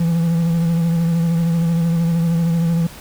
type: tone with vibrato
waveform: triangle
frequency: 167.3 Hz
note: E3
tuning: 26 cents sharp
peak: -12 dBFS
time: 0-2.87 s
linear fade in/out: 5 ms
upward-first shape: sine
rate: 13 Hz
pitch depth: 35 cents each way
effects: pink hiss -38 dBFS RMS until 3 s